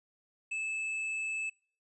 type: tone with tanh clipping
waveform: triangle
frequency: 2616 Hz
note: E7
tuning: 14 cents flat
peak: -34 dBFS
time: 0.51-1.5 s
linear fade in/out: 10 ms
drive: 11 dB
effects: noise-tail reverb RT60 0.4 s tail -22 dB re dry + resampled to 24000 Hz